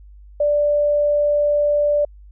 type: tone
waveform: sine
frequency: 587 Hz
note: D5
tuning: 1 cent flat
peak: -14 dBFS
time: 0.4-2.05 s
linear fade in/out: 5 ms
effects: added 50 Hz sine -40 dBFS peak until 2.31 s